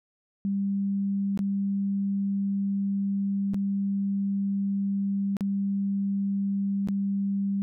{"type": "tone with dropouts", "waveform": "sine", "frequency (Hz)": 198, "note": "G3", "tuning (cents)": 18, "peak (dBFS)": -24, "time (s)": [0.45, 7.62], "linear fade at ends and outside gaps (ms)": 0, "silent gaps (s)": [[1.375, 1.391], [3.536, 3.544], [5.368, 5.408], [6.874, 6.886]], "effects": []}